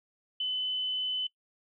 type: tone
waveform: sine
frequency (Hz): 3021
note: F#7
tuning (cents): +35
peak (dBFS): -28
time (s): 0.4-1.27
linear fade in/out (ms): 5
effects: noise-tail reverb RT60 0.1 s tail -21 dB re dry